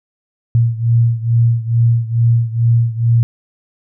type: beating tone pair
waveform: sine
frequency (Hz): 115.9 / 118.2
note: A#2 / A#2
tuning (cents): -10 / +24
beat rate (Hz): 2.3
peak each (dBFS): -12 / -15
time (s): 0.55-3.23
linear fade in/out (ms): 0
effects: none